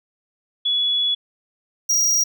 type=tone pair in turn; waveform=sine / square; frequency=3395 / 5710 Hz; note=G#7 / F8; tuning=+37 / +37 cents; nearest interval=major sixth; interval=900 cents; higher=second; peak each=-17 / -16 dBFS; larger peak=second; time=0.65-1.15 / 1.89-2.24 s; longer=first; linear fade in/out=10 ms; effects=none